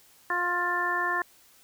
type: harmonic tone with a mistuned harmonic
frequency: 353.3 Hz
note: F4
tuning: 20 cents sharp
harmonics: 1 / 2 / 3 / 4 / 5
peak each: -36 / -35 / -29 / -35 / -28 dBFS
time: 0.3-1.22 s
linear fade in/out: 2 ms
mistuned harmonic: 4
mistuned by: -20 cents
effects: white hiss -58 dBFS RMS until 1.63 s